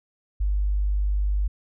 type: tone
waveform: sine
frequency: 50 Hz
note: G1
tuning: 35 cents sharp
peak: -20 dBFS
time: 0.4-1.48 s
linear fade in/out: 10 ms
effects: none